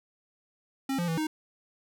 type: tone with pitch steps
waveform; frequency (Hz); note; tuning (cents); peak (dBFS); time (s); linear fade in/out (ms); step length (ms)
square; 269.3 / 173.4 / 163.7 / 310.7; C#4 / F3 / E3 / D#4; -50 / -12 / -12 / -2; -28; 0.89-1.27; 5; 95
effects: none